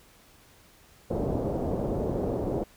white low-pass noise, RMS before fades -29 dBFS, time 1.1-2.64 s, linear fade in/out 10 ms, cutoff 580 Hz, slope 24 dB/octave, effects pink hiss -57 dBFS RMS until 2.76 s

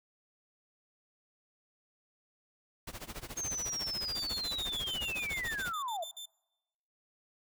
pink noise with tremolo, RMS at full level -41 dBFS, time 2.87-5.72 s, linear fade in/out 5 ms, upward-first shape sine, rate 14 Hz, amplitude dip 90%
sine linear sweep, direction down, 6470 to 628 Hz, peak -34 dBFS, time 3.37-6.04 s, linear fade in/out 5 ms
sawtooth tone bursts, 3550 Hz, A7, 15 cents sharp, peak -39 dBFS, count 15, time 4.15-6.257 s, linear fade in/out 5 ms, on 91 ms, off 53 ms
effects noise-tail reverb RT60 1.0 s tail -26 dB re dry

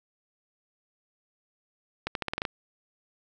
accelerating click train, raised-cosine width 0.3 ms, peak -13 dBFS, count 8, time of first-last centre 2.07-2.452 s, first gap 82 ms, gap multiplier 0.86, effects none

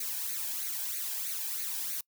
blue noise with flanger, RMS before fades -35 dBFS, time 0-2.01 s, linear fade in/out 5 ms, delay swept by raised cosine 0.46 to 1.27 ms, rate 3.1 Hz, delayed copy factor +0.65, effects noise-tail reverb RT60 0.1 s tail -25 dB re dry

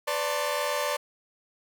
sawtooth tone cluster, 502 / 584 / 894 / 1071 Hz, B4 / D5 / A5 / C6, +28 / -10 / +27 / +40 cents, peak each -30 / -25 / -30 / -31 dBFS, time 0.07-0.97 s, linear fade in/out 10 ms, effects none

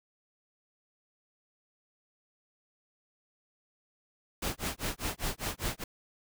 pink noise with tremolo, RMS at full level -32 dBFS, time 4.42-5.84 s, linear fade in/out 5 ms, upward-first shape sine, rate 5 Hz, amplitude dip 100%, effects none

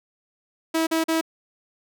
sawtooth tone bursts, 324 Hz, E4, 30 cents flat, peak -16 dBFS, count 3, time 0.74-1.212 s, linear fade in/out 10 ms, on 130 ms, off 41 ms, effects none

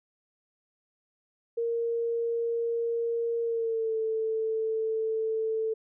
sine tone with pitch glide, 464.9 to 442.6 Hz, A#4 to A4, -5 to +10 cents, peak -26 dBFS, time 1.57-5.74 s, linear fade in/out 10 ms, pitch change -85 cents, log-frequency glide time 3.42-3.96 s, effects none

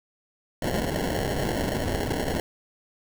blue noise with sample-and-hold, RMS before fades -27 dBFS, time 0.62-2.4 s, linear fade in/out 2 ms, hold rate 1225 Hz, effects none

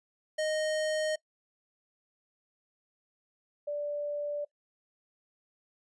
square / sine tone pair in turn, 620 / 585.2 Hz, D#5 / D5, -6 / -6 cents, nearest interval minor second, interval 100 cents, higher first, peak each -29 / -31 dBFS, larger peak first, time 0.38-1.16 / 3.67-4.45 s, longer neither, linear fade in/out 10 ms, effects noise-tail reverb RT60 0.1 s tail -22 dB re dry + resampled to 22050 Hz

